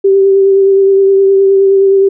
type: tone with vibrato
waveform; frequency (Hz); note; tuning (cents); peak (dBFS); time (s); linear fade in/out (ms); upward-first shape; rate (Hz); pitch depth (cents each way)
sine; 390.3; G4; -8; -4; 0.04-2.09; 10; triangle; 9.6; 23
effects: none